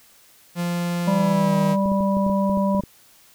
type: tone with pitch glide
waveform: 45% pulse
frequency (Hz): 173.8 to 159.38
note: F3 to D#3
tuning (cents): -8 to +42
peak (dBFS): -22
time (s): 0.55-1.77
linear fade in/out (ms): 50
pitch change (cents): -150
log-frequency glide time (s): 1.07-1.56
type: harmonic tone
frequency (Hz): 196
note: G3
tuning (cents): 0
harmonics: 1 / 3 / 5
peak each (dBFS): -19 / -24 / -26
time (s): 1.07-2.81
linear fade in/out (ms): 10
type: clicks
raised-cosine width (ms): 3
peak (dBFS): -20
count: 11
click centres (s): 1.859 / 1.918 / 2.007 / 2.169 / 2.265 / 2.298 / 2.497 / 2.573 / 2.749 / 2.796 / 2.837
effects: white hiss -53 dBFS RMS until 3.34 s